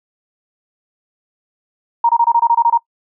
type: tone bursts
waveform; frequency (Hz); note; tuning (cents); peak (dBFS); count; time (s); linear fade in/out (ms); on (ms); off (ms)
sine; 936; A#5; +7; -8; 10; 2.04-2.776; 5; 52; 24
effects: noise-tail reverb RT60 0.1 s tail -23 dB re dry